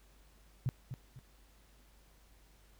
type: tone with echo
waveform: sine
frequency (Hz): 127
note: B2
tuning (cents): +49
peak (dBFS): -29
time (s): 0.66-0.69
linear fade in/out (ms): 0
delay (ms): 250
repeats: 2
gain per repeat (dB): -9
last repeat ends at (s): 1.19
effects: added 50 Hz sine -62 dBFS peak until 2.79 s + pink hiss -67 dBFS RMS until 2.79 s